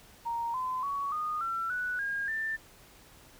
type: tone with pitch steps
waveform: sine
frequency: 932.3 / 1022.6 / 1121.6 / 1230.2 / 1349.3 / 1479.9 / 1623.2 / 1780.4 Hz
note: A#5 / C6 / C#6 / D#6 / E6 / F#6 / G#6 / A6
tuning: 0 / -40 / +20 / -20 / +40 / 0 / -40 / +20 cents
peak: -30 dBFS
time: 0.25-2.57 s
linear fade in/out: 20 ms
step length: 290 ms
effects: pink hiss -56 dBFS RMS until 3.39 s